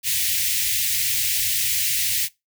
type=band-stop noise; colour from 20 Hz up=white; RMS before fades=-22 dBFS; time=0.03-2.29 s; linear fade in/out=50 ms; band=130 to 1900 Hz; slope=48 dB/octave; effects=noise-tail reverb RT60 0.2 s tail -21 dB re dry + high-pass 80 Hz 12 dB/octave